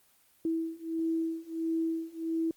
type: beating tone pair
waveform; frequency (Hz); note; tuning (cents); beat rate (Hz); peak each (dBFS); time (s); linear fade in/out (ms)
sine; 325.8 / 327.3; E4 / E4; -20 / -12; 1.5; -33 / -32; 0.45-2.51; 2
effects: white hiss -65 dBFS RMS until 2.56 s + Opus 24 kbps